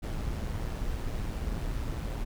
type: noise with amplitude modulation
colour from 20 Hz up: brown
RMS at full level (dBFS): -31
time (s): 0.02-2.25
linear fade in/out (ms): 20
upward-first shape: sine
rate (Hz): 113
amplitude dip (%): 40
effects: none